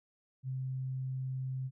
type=tone; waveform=sine; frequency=130.81 Hz; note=C3; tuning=in tune; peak=-34 dBFS; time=0.43-1.71 s; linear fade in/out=50 ms; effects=none